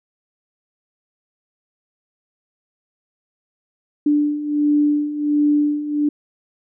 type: beating tone pair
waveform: sine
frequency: 293.7 / 295.1 Hz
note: D4 / D4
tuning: 0 / +8 cents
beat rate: 1.4 Hz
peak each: -21 / -16 dBFS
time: 4.06-6.09 s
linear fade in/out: 5 ms
effects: none